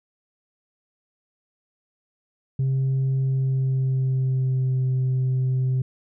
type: tone with pitch glide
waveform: sine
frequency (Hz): 133.3 to 129.36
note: C3 to C3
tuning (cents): +33 to -19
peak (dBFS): -17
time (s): 2.59-5.82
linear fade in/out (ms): 5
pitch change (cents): -52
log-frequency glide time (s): 3.19-4.87
effects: tanh soft clip ceiling -18 dBFS